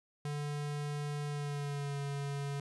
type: tone with pitch glide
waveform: square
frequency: 146.4 to 141.17 Hz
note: D3 to C#3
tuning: -5 to +32 cents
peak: -36 dBFS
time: 0.25-2.6 s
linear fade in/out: 2 ms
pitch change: -63 cents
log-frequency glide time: 1.27-1.99 s
effects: resampled to 24000 Hz + 12-bit